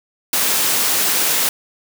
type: high-pass noise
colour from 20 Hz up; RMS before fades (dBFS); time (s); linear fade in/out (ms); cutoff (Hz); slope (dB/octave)
white; -17; 0.33-1.49; 2; 180; 12
effects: none